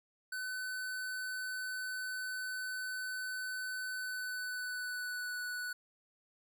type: tone with pitch glide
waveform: square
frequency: 1510 to 1479.8 Hz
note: F#6 to F#6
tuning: +35 to 0 cents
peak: -38 dBFS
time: 0.32-5.73 s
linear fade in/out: 5 ms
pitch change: -35 cents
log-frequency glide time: 3.93-5.41 s
effects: none